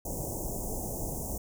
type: band-stop noise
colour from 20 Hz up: pink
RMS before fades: -35 dBFS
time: 0.05-1.38 s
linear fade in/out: 5 ms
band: 840 to 6300 Hz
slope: 48 dB/octave
effects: none